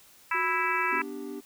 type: harmonic tone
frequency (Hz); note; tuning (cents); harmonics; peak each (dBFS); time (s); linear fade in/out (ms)
329.6; E4; 0; 3 / 4 / 5 / 6 / 7 / 8; -30 / -31 / -32 / -33 / -33 / -34; 0.31-1.02; 5
type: tone with tremolo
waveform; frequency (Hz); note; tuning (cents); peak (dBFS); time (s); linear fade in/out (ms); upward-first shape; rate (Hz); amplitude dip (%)
sine; 364.6; F#4; -25; -35; 0.34-1; 10; sine; 20; 25
type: chord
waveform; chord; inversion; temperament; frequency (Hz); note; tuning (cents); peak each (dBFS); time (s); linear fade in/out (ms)
triangle; G major; first; equal; 246.9 / 293.7 / 392; B3 / D4 / G4; 0 / 0 / 0; -39 / -37 / -37; 0.91-1.41; 20
effects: white hiss -56 dBFS RMS until 1.45 s